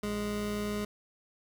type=tone pair together; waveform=25% pulse; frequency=57.65 / 207.7 Hz; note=A#1 / G#3; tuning=-19 / 0 cents; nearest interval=octave + minor seventh; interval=2219 cents; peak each=-39 / -28 dBFS; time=0.03-0.85 s; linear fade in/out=5 ms; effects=none